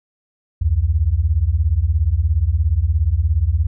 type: beating tone pair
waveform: sine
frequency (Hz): 69 / 86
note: C#2 / F2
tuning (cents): -7 / -26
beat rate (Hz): 17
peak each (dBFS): -17 / -16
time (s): 0.61-3.67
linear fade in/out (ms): 10
effects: none